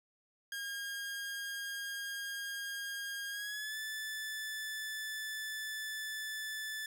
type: tone with pitch glide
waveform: sawtooth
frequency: 1621 to 1747.4 Hz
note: G#6 to A6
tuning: -42 to -12 cents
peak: -35 dBFS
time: 0.52-6.86 s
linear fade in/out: 2 ms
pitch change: +130 cents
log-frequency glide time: 3.3-3.77 s
effects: 12-bit